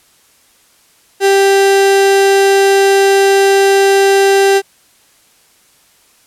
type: tone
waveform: 35% pulse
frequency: 392.8 Hz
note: G4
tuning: 4 cents sharp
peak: -5 dBFS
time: 1.2-4.62 s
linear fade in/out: 50 ms
effects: white hiss -50 dBFS RMS until 6.26 s + low-pass 12000 Hz 12 dB/octave